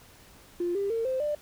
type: tone with pitch steps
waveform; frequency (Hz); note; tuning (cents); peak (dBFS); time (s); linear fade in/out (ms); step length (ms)
triangle; 349.2 / 398.8 / 455.5 / 520.2 / 594.1; F4 / G4 / A#4 / C5 / D5; 0 / +30 / -40 / -10 / +20; -22; 0.6-1.35; 5; 150
effects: tanh soft clip ceiling -24 dBFS + pink hiss -54 dBFS RMS until 1.41 s